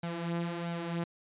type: tone with flanger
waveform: sawtooth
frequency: 170.2 Hz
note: F3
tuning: 44 cents flat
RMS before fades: -35 dBFS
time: 0.03-1.04 s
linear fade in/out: 5 ms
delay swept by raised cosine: 1.3 to 5.8 ms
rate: 1.5 Hz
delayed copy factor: +0.55
effects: resampled to 8000 Hz

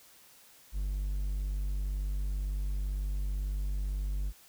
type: tone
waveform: triangle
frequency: 49 Hz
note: G1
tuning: in tune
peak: -28 dBFS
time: 0.72-4.33 s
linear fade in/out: 50 ms
effects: white hiss -58 dBFS RMS until 4.48 s

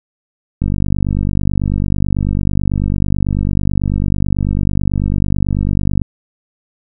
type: click train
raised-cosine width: 5 ms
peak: -4 dBFS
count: 266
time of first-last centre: 0.62-6.017 s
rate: 49.1 Hz
effects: none

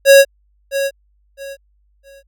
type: tone with echo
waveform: square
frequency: 551 Hz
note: C#5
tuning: 11 cents flat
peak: -4 dBFS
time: 0.05-0.25 s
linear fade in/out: 50 ms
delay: 660 ms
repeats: 3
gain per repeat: -12 dB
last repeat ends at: 2.23 s
effects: added 50 Hz sine -55 dBFS peak until 2.27 s

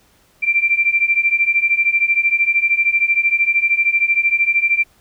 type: beating tone pair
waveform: sine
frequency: 2349 / 2362 Hz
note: D7 / D7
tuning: 0 / +9 cents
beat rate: 13 Hz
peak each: -17 / -15 dBFS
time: 0.42-4.84 s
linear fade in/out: 20 ms
effects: pink hiss -55 dBFS RMS until 5 s

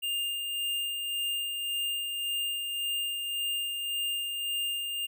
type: tone with tremolo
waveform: square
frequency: 2807 Hz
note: F7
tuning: 8 cents sharp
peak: -29 dBFS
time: 0.02-5.07 s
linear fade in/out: 20 ms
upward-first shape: sine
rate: 1.8 Hz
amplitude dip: 35%
effects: none

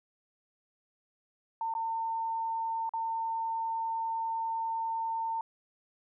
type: tone with dropouts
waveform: sine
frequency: 905 Hz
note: A5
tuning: 48 cents sharp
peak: -30 dBFS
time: 1.61-5.41 s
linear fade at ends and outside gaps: 2 ms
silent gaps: 1.739-1.75 / 2.893-2.936 s
effects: none

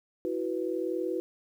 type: chord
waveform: sine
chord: E suspended second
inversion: none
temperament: equal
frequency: 329.6 / 370 / 493.9 Hz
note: E4 / F#4 / B4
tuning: 0 / 0 / 0 cents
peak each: -33 / -32 / -34 dBFS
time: 0.25-1.2 s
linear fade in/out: 0 ms
effects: 10-bit

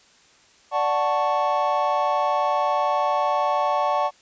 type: chord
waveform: triangle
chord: D major seventh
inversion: none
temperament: equal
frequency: 587.3 / 740 / 880 / 1108.7 Hz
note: D5 / F#5 / A5 / C#6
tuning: 0 / 0 / 0 / 0 cents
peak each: -23 dBFS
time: 0.71-4.11 s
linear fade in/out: 50 ms
effects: white hiss -55 dBFS RMS until 4.21 s + resampled to 16000 Hz

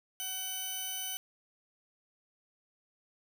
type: tone pair together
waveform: 10% pulse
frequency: 754 / 3016 Hz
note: F#5 / F#7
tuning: +32 / +32 cents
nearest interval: 2 octaves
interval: 2400 cents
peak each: -38 / -28 dBFS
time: 0.2-1.17 s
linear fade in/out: 0 ms
effects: none

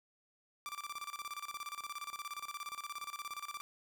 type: tone with tremolo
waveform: sawtooth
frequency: 1174.7 Hz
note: D6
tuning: in tune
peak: -36 dBFS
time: 0.66-3.61 s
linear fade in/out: 0 ms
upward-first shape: square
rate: 17 Hz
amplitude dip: 80%
effects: 11-bit

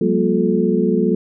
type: tone cluster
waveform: sine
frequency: 182 / 202.5 / 237.7 / 357.6 / 435.1 Hz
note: F#3 / G#3 / A#3 / F4 / A4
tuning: -28 / -43 / +34 / +41 / -19 cents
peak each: -20 dBFS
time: 0.01-1.15 s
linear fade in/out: 5 ms
effects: none

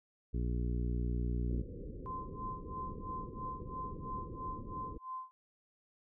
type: harmonic tone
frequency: 60 Hz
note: B1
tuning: 49 cents flat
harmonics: 1 / 2 / 3 / 4 / 5 / 6 / 7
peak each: -33 / -39 / -43 / -45 / -47 / -49 / -50 dBFS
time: 0.33-1.63 s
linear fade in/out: 20 ms
type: low-pass noise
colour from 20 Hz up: pink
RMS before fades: -45 dBFS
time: 1.5-4.98 s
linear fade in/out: 5 ms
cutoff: 520 Hz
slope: 96 dB/octave
type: tone with tremolo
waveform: sine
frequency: 1035 Hz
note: C6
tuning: 19 cents flat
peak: -38 dBFS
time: 2.06-5.31 s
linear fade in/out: 0 ms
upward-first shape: sine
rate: 3 Hz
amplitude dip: 95%
effects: none

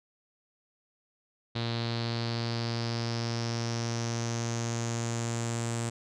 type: tone with low-pass filter sweep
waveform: sawtooth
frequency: 116.54 Hz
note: A#2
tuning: in tune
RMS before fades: -32 dBFS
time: 1.55-5.9 s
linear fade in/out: 10 ms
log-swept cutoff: 4000 to 7900 Hz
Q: 5.4
effects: none

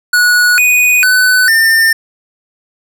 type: tone with pitch steps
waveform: square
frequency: 1464 / 2479 / 1503 / 1803 Hz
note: F#6 / D#7 / F#6 / A6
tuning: -19 / -7 / +27 / +42 cents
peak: -7 dBFS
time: 0.13-1.93 s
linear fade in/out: 5 ms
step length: 450 ms
effects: none

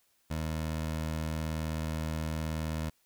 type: tone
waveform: 20% pulse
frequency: 79 Hz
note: D#2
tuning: 27 cents sharp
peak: -27 dBFS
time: 0.3-2.9 s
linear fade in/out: 10 ms
effects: white hiss -71 dBFS RMS until 3.05 s

